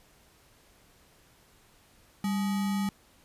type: tone with sample-and-hold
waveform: sine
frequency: 198 Hz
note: G3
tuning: 18 cents sharp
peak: -26 dBFS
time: 2.24-2.89 s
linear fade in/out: 2 ms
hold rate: 1050 Hz
effects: pink hiss -61 dBFS RMS until 3.24 s + resampled to 32000 Hz